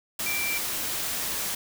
sine tone in noise, 2346 Hz, D7, 2 cents flat, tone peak -28 dBFS, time 0.26-0.58 s, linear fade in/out 5 ms, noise white, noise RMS -30 dBFS, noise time 0.19-1.55 s, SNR -1 dB, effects none

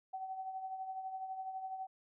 sine tone with tremolo, 760 Hz, F#5, 46 cents sharp, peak -37 dBFS, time 0.13-1.87 s, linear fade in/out 10 ms, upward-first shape triangle, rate 12 Hz, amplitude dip 60%, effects none

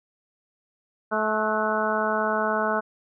harmonic tone with a mistuned harmonic, 216.4 Hz, A3, 29 cents flat, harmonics 1 / 2 / 3 / 4 / 5 / 6 / 7, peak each -31 / -30 / -27 / -30 / -30 / -30 / -29 dBFS, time 1.11-2.81 s, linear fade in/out 20 ms, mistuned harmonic 7, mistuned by -35 cents, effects none

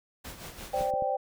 pink noise with tremolo, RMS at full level -41 dBFS, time 0.24-0.91 s, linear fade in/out 10 ms, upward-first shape sine, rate 5.8 Hz, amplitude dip 60%
sine chord, C suspended second, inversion none, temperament equal, 523.3 / 587.3 / 784 Hz, C5 / D5 / G5, 0 / 0 / 0 cents, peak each -31 / -32 / -29 dBFS, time 0.73-1.17 s, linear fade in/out 10 ms
clicks, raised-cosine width 3 ms, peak -29 dBFS, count 3, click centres 0.81 / 0.938 / 1.023 s
effects none

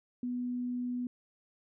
sine tone, 246.5 Hz, B3, 3 cents flat, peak -32 dBFS, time 0.23-1.07 s, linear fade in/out 2 ms, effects none

